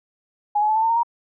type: tone with pitch steps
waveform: sine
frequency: 830.6 / 848.1 / 865.9 / 884.1 / 902.6 / 921.6 / 941 Hz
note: G#5 / G#5 / A5 / A5 / A5 / A#5 / A#5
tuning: 0 / +36 / -28 / +8 / +44 / -20 / +16 cents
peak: -16 dBFS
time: 0.55-1.033 s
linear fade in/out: 10 ms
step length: 69 ms
effects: none